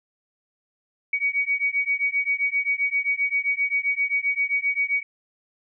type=beating tone pair; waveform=sine; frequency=2250 / 2257.6 Hz; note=C#7 / C#7; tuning=+25 / +31 cents; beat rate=7.6 Hz; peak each=-24 dBFS; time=1.13-5.03 s; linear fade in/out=5 ms; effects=none